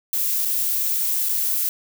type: noise with dropouts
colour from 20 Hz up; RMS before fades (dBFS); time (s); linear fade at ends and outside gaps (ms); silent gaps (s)
violet; -22; 0.13-1.69; 1; 0.451-0.455 / 1.288-1.292
effects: none